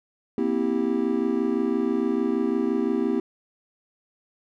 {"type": "chord", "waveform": "triangle", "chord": "C dominant seventh", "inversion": "third", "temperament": "just", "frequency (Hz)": [235.5, 261.6, 327, 392.4], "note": ["Bb3", "C4", "E4", "G4"], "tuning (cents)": [18, 0, -14, 2], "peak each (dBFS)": -25, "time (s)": [0.38, 3.2], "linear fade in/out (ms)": 2, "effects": []}